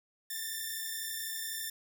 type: tone pair together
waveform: 5% pulse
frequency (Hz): 1770 / 1802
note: A6 / A6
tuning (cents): +10 / +41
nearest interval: unison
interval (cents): 31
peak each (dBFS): -28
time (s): 0.3-1.7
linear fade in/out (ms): 5
effects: none